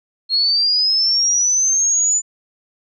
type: linear sweep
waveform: sine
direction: up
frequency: 4240 to 7040 Hz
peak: -13 dBFS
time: 0.29-2.22 s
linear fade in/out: 50 ms
effects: none

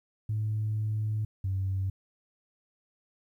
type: tone pair in turn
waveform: sine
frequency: 107.5 / 95.77 Hz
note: A2 / G2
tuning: -40 / -40 cents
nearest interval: major second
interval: 200 cents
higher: first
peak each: -26 dBFS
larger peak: neither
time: 0.29-1.25 / 1.44-1.9 s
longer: first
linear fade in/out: 5 ms
effects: tanh soft clip ceiling -23 dBFS + 11-bit

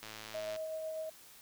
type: click train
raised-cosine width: 0.2 ms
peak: -28 dBFS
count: 59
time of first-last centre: 0.03-0.562 s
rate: 109 Hz
type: tone with tremolo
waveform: sine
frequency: 633 Hz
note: D#5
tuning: 30 cents sharp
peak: -36 dBFS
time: 0.34-1.1 s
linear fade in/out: 10 ms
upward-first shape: sine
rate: 8 Hz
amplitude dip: 25%
effects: white hiss -57 dBFS RMS until 1.41 s

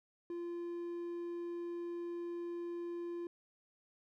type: tone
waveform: triangle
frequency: 345 Hz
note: F4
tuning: 21 cents flat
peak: -37 dBFS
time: 0.3-3.27 s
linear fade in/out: 2 ms
effects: none

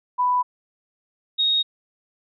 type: tone pair in turn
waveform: sine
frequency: 992 / 3745 Hz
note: B5 / A#7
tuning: +7 / +7 cents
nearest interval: octave + major seventh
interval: 2300 cents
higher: second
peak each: -17 dBFS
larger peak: neither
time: 0.18-0.43 / 1.38-1.63 s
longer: neither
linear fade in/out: 20 ms
effects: none

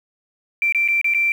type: tone with dropouts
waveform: sine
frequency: 2350 Hz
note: D7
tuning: 1 cent sharp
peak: -15 dBFS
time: 0.62-1.32 s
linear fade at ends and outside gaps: 1 ms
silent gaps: 0.724-0.747 / 0.878-0.885 / 1.014-1.044 / 1.138-1.146 s
effects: 7-bit

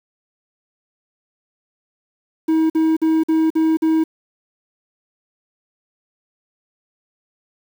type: tone bursts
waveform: triangle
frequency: 319.4 Hz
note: D#4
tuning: 45 cents sharp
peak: -11 dBFS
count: 6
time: 2.48-4.04 s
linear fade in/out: 10 ms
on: 220 ms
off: 48 ms
effects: 7-bit

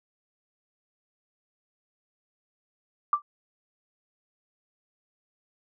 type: tone with exponential decay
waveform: sine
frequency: 1174.7 Hz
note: D6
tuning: in tune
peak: -15 dBFS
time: 3.13-3.22 s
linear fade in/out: 2 ms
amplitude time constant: 19 ms
effects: none

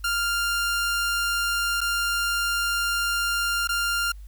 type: tone with dropouts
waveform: sawtooth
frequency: 1396.9 Hz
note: F6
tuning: in tune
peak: -19 dBFS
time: 0.04-4.12 s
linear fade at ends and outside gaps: 5 ms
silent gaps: 1.807-1.813 / 3.674-3.69 s
effects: added 50 Hz sine -38 dBFS peak until 4.27 s + white hiss -62 dBFS RMS until 4.27 s

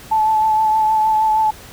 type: tone with vibrato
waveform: sine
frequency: 870 Hz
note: A5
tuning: 20 cents flat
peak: -12 dBFS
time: 0.11-1.51 s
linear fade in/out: 10 ms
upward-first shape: sine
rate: 6.4 Hz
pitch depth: 21 cents each way
effects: pink hiss -39 dBFS RMS until 1.72 s

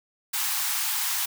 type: high-pass noise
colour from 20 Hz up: white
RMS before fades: -27 dBFS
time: 0.33-1.26 s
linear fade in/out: 10 ms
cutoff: 770 Hz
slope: 96 dB/octave
effects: none

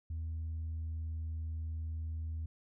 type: tone with pitch glide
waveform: sine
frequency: 80.5 to 80.04 Hz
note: E2 to D#2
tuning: -41 to +50 cents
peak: -34 dBFS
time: 0.1-2.46 s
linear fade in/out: 5 ms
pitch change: -9 cents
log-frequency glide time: 0.46-1.5 s
effects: tanh soft clip ceiling -34 dBFS

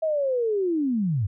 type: linear sweep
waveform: sine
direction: down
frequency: 650 to 89.2 Hz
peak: -21 dBFS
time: 0.02-1.27 s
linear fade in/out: 10 ms
effects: none

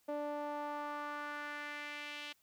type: tone with band-pass filter sweep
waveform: sawtooth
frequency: 293.7 Hz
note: D4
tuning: in tune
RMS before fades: -42 dBFS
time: 0.08-2.33 s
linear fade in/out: 10 ms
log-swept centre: 590 to 3000 Hz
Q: 2.2
effects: white hiss -73 dBFS RMS until 2.42 s

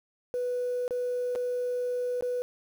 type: tone with dropouts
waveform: sine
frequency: 493.9 Hz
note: B4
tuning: in tune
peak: -26 dBFS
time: 0.34-2.42 s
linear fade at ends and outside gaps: 0 ms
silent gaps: 0.879-0.908 / 1.352-1.358 / 2.209-2.224 s
effects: tanh soft clip ceiling -24 dBFS + 9-bit

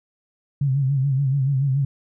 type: tone with vibrato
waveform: sine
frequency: 136.3 Hz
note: C#3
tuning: 29 cents flat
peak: -17 dBFS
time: 0.61-1.85 s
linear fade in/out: 5 ms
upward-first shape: sine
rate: 7 Hz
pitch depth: 84 cents each way
effects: none

